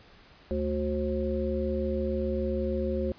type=harmonic tone with a mistuned harmonic; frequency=73.3 Hz; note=D2; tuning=3 cents flat; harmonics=1 / 3 / 5 / 7; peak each=-32 / -32 / -32 / -32 dBFS; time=0.51-3.12 s; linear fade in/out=0 ms; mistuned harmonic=7; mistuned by=+70 cents; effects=pink hiss -55 dBFS RMS until 3.18 s + resampled to 11025 Hz